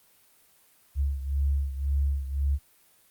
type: beating tone pair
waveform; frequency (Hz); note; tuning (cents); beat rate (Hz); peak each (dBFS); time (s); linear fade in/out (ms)
sine; 69.3 / 71.2; C#2 / C#2; 0 / +47; 1.9; -25 / -30; 0.95-2.59; 50
effects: white hiss -61 dBFS RMS until 3.1 s + Opus 32 kbps